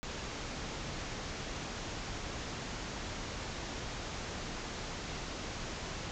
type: low-pass noise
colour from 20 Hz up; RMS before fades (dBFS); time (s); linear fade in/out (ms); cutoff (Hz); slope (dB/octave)
pink; -41; 0.03-6.11; 0; 7300; 96
effects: none